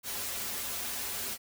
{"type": "noise with comb filter", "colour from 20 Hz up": "white", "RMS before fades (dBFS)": -36, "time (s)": [0.03, 1.38], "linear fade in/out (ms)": 50, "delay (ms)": 6.4, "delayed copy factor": -0.85, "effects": []}